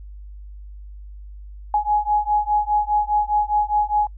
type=beating tone pair; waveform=sine; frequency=835 / 839.9 Hz; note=G#5 / G#5; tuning=+9 / +19 cents; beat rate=4.9 Hz; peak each=-20 dBFS; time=1.74-4.07 s; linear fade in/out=2 ms; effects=noise-tail reverb RT60 0.1 s tail -26 dB re dry + added 50 Hz sine -35 dBFS peak until 4.17 s